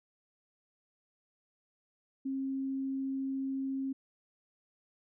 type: tone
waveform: sine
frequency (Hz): 268.6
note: C4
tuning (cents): +46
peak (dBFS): -32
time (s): 2.25-3.93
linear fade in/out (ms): 10
effects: none